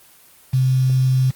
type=tone with quantisation; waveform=sine; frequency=130 Hz; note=C3; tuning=11 cents flat; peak=-13 dBFS; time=0.53-1.31 s; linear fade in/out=10 ms; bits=6; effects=white hiss -49 dBFS RMS until 1.35 s + Opus 24 kbps

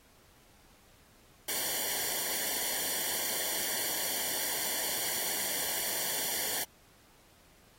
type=noise with comb filter; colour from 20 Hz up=white; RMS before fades=-33 dBFS; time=1.48-6.64 s; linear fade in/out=5 ms; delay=0.78 ms; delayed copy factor=-0.9; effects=pink hiss -62 dBFS RMS until 7.78 s + AAC 48 kbps

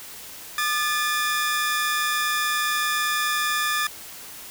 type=tone pair together; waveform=sawtooth; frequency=1210.8 / 1738 Hz; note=D#6 / A6; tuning=-48 / -22 cents; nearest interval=tritone; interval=626 cents; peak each=-21 dBFS; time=0.58-3.87 s; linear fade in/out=2 ms; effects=white hiss -40 dBFS RMS until 4.5 s

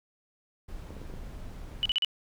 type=noise; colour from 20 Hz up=brown; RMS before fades=-41 dBFS; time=0.68-1.92 s; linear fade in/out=10 ms
type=clicks; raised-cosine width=2 ms; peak=-30 dBFS; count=5; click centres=0.906 / 0.967 / 1.016 / 1.1 / 1.139 s
type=tone bursts; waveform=sine; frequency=2965 Hz; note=F#7; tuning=3 cents sharp; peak=-23 dBFS; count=4; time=1.83-2.047 s; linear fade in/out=0 ms; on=25 ms; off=39 ms
effects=none

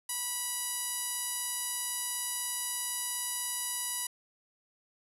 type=tone with low-pass filter; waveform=5% pulse; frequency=977 Hz; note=B5; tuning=19 cents flat; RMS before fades=-35 dBFS; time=0.09-4.07 s; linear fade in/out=5 ms; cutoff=11000 Hz; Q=4.9; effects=none

